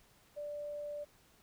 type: tone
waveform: sine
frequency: 587.3 Hz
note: D5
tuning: in tune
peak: -39 dBFS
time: 0.36-1.05 s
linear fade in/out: 20 ms
effects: pink hiss -66 dBFS RMS until 1.42 s